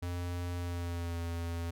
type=tone with pitch glide; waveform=square; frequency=88 to 84.66 Hz; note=F2 to E2; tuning=+14 to +47 cents; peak=-35 dBFS; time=0.02-1.71 s; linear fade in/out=10 ms; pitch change=-67 cents; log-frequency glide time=0.56-1.2 s; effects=none